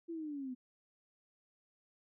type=linear sweep; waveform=sine; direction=down; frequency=341.3 to 246.9 Hz; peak=-39 dBFS; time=0.08-0.55 s; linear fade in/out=20 ms; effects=none